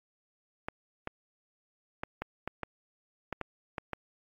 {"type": "clicks", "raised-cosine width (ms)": 0.5, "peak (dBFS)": -19, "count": 10, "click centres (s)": [0.685, 1.074, 2.035, 2.22, 2.476, 2.633, 3.327, 3.413, 3.782, 3.933], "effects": ["AAC 48 kbps"]}